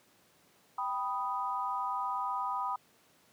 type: chord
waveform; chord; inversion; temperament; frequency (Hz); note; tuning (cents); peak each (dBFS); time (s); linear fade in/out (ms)
sine; G augmented; none; equal; 784 / 987.8 / 1244.5; G5 / B5 / D#6; 0 / 0 / 0; -38 / -34 / -36; 0.78-2.76; 5
effects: pink hiss -65 dBFS RMS until 3.32 s + high-pass 150 Hz 12 dB/octave